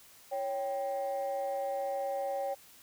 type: tone pair together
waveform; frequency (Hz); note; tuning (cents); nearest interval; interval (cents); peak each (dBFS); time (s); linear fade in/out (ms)
sine; 554.4 / 784; C#5 / G5; 0 / 0; tritone; 600; -32 / -34; 0.31-2.55; 20
effects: tanh soft clip ceiling -27 dBFS + white hiss -57 dBFS RMS until 2.82 s